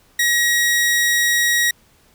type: tone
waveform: sawtooth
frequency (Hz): 1900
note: A#6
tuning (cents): +33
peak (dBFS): -11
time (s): 0.19-1.71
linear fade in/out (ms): 5
effects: pink hiss -55 dBFS RMS until 2.14 s